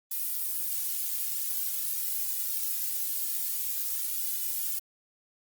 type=noise with flanger; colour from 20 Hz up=violet; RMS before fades=-31 dBFS; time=0.11-4.79 s; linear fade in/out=5 ms; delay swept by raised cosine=2 to 2.84 ms; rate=0.47 Hz; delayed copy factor=+1; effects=Opus 32 kbps